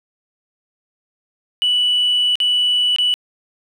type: tone with dropouts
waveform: sine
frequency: 2959 Hz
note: F#7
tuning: 1 cent flat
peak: -12 dBFS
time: 1.62-3.14 s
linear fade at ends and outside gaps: 0 ms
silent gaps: 2.355-2.402 / 2.962-2.985 s
effects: tanh soft clip ceiling -10 dBFS + 8-bit